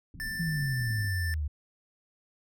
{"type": "low-pass noise", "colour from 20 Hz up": "pink", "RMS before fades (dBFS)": -43, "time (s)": [0.14, 1.08], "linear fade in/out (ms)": 2, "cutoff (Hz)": 270, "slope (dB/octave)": 48}
{"type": "tone", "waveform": "square", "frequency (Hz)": 1774, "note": "A6", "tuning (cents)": 14, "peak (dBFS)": -34, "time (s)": [0.2, 1.34], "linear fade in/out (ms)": 0}
{"type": "exponential sweep", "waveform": "sine", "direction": "down", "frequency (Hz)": [171.1, 71], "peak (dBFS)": -28, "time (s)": [0.39, 1.48], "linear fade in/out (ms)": 10}
{"effects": []}